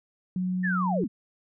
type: tone with vibrato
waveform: sine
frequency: 183.3 Hz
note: F#3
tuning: 16 cents flat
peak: -25 dBFS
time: 0.36-1.04 s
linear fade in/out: 2 ms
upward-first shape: sine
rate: 19 Hz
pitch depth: 8 cents each way
type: linear sweep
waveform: sine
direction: down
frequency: 1844 to 162.7 Hz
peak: -26 dBFS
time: 0.63-1.08 s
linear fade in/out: 20 ms
effects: none